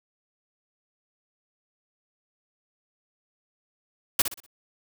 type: noise with echo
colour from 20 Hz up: white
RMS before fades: -19 dBFS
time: 4.19-4.22 s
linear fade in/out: 5 ms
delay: 61 ms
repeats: 4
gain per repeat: -9 dB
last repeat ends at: 4.464 s
effects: none